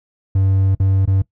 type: tone with dropouts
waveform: triangle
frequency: 96.4 Hz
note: G2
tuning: 28 cents flat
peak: -10 dBFS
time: 0.35-1.22 s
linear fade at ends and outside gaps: 5 ms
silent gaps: 0.75-0.799 / 1.055-1.075 s
effects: noise-tail reverb RT60 0.1 s tail -20 dB re dry